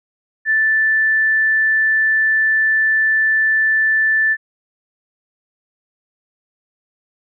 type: tone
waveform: sine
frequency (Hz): 1760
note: A6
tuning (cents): 0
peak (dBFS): -12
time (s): 0.45-4.37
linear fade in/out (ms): 50
effects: none